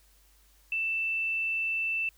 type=tone; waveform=sine; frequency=2660 Hz; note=E7; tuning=15 cents sharp; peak=-27 dBFS; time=0.72-2.09 s; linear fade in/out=2 ms; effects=added 50 Hz sine -61 dBFS peak until 2.17 s + white hiss -64 dBFS RMS until 2.17 s